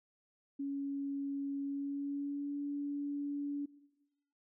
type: tone with pitch glide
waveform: sine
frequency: 279 to 286.2 Hz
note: C#4 to D4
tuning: +11 to -45 cents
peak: -35 dBFS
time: 0.59-3.66 s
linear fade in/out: 10 ms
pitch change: +44 cents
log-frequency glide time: 1.61-2.58 s
effects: noise-tail reverb RT60 1.0 s tail -19 dB re dry